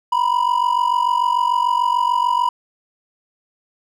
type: ring-modulated tone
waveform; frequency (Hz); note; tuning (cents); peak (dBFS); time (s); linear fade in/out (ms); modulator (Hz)
triangle; 977; B5; -19; -10; 0.12-2.49; 2; 23.4
effects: none